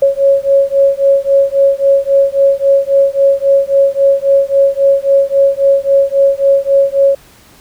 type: beating tone pair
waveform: sine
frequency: 550 / 553.7 Hz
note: C#5 / C#5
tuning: -14 / -2 cents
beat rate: 3.7 Hz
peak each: -10 dBFS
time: 0.02-7.15 s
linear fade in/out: 5 ms
effects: pink hiss -43 dBFS RMS until 7.6 s